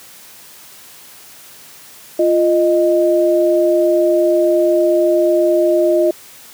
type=tone pair together; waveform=sine; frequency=347.4 / 619 Hz; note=F4 / D#5; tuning=-9 / -9 cents; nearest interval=minor seventh; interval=1000 cents; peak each=-13 dBFS; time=2.19-6.11 s; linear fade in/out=5 ms; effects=white hiss -40 dBFS RMS until 6.53 s + high-pass 80 Hz 12 dB/octave